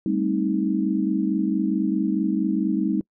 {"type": "tone cluster", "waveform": "sine", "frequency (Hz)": [197.7, 222.3, 265.9, 315.3], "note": ["G3", "A3", "C4", "D#4"], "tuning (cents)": [15, 18, 28, 23], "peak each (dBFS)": [-24, -28, -27, -24], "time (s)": [0.06, 3.01], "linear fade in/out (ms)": 2, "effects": ["noise-tail reverb RT60 0.1 s tail -26 dB re dry"]}